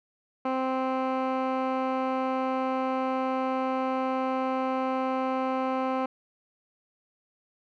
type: tone with low-pass filter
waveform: 15% pulse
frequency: 261.1 Hz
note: C4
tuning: 3 cents flat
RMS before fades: -28 dBFS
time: 0.45-6.06 s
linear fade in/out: 5 ms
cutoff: 1600 Hz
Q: 1.2
effects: none